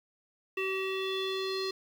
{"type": "tone with low-pass filter sweep", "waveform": "square", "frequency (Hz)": 382.2, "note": "G4", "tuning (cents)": -44, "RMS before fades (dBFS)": -33, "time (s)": [0.57, 1.71], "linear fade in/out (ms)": 5, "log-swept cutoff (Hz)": [2600, 4400], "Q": 6.3, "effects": ["9-bit"]}